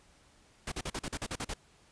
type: noise bursts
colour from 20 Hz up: pink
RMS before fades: -36 dBFS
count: 10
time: 0.67-1.538 s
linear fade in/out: 5 ms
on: 49 ms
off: 42 ms
effects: pink hiss -63 dBFS RMS until 1.91 s + resampled to 22050 Hz